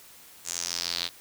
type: tone with band-pass filter sweep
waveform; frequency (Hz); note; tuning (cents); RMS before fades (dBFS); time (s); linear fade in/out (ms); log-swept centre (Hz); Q
square; 43.19; F1; -18; -32; 0.44-1.1; 50; 7300 to 3900; 4.2
effects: white hiss -51 dBFS RMS until 1.2 s